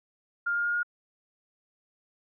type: tone with pitch steps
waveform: sine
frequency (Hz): 1405 / 1413.1 / 1421.3 / 1429.6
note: F6 / F6 / F6 / F6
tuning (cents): +10 / +20 / +30 / +40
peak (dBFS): -25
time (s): 0.46-0.832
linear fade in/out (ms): 10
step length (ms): 93
effects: none